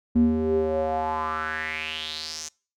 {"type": "tone with band-pass filter sweep", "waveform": "square", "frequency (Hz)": 78.6, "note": "D#2", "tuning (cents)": 18, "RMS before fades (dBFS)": -26, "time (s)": [0.15, 2.49], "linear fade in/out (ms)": 10, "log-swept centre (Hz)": [220, 6500], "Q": 5.1, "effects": ["noise-tail reverb RT60 0.4 s tail -26 dB re dry"]}